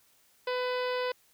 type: harmonic tone with a mistuned harmonic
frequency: 500 Hz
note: B4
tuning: 21 cents sharp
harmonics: 1 / 2 / 3 / 4 / 5 / 6 / 7 / 8 / 9 / 10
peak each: -30 / -36 / -40 / -42 / -44 / -46 / -47 / -48 / -49 / -50 dBFS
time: 0.47-1.12 s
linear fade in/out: 5 ms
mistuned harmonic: 5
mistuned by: +18 cents
effects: white hiss -65 dBFS RMS until 1.33 s